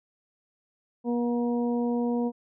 harmonic tone with a mistuned harmonic, 239.6 Hz, A#3, 48 cents sharp, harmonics 1 / 2 / 3 / 4, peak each -25 / -30 / -38 / -40 dBFS, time 1.04-2.32 s, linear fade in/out 50 ms, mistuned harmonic 4, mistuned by -16 cents, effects none

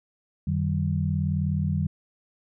sine tone cluster, 89 / 150.1 / 189 Hz, F2 / D3 / F#3, +33 / +38 / +37 cents, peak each -27 / -26 / -28 dBFS, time 0.47-1.87 s, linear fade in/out 5 ms, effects none

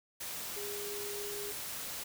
sine tone in noise, 410 Hz, G#4, 22 cents flat, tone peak -41 dBFS, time 0.56-1.52 s, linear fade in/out 10 ms, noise white, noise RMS -41 dBFS, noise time 0.2-2.04 s, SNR -3 dB, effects none

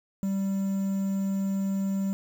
triangle tone with quantisation, 195.1 Hz, G3, 8 cents flat, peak -23 dBFS, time 0.23-2.13 s, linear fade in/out 0 ms, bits 8, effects none

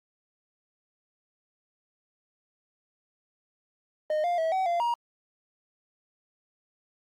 triangle tone with pitch steps, 614 / 700 / 648 / 757 / 690 / 947 Hz, D#5 / F5 / E5 / F#5 / F5 / A#5, -23 / +4 / -30 / +39 / -21 / +27 cents, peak -22 dBFS, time 4.1-4.94 s, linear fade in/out 2 ms, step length 140 ms, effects Opus 32 kbps

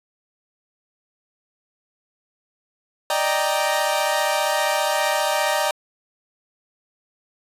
sawtooth chord, Eb major seventh, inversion third, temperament equal, 587.3 / 622.3 / 784 / 932.3 Hz, D5 / Eb5 / G5 / Bb5, 0 / 0 / 0 / 0 cents, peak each -21 dBFS, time 3.1-5.71 s, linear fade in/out 2 ms, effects resampled to 32000 Hz

